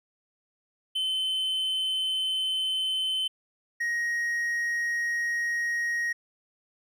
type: tone pair in turn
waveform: triangle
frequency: 3062 / 1881.3 Hz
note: G7 / A#6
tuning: -41 / +15 cents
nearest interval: minor sixth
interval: 844 cents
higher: first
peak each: -24 dBFS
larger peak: neither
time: 0.95-3.28 / 3.8-6.13 s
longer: neither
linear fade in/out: 10 ms
effects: none